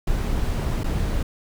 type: noise with dropouts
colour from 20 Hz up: brown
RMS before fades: -23 dBFS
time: 0.07-1.23 s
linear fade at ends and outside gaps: 5 ms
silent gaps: 0.835-0.841 s
effects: none